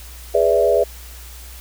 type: chord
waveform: sine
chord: E dominant seventh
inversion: first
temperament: equal with one note detuned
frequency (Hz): 415.3 / 493.9 / 582.3 / 659.3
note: G#4 / B4 / D5 / E5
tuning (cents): 0 / 0 / -15 / 0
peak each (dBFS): -18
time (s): 0.34-0.84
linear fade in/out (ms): 10
effects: added 60 Hz sine -36 dBFS peak until 1.6 s + white hiss -41 dBFS RMS until 1.6 s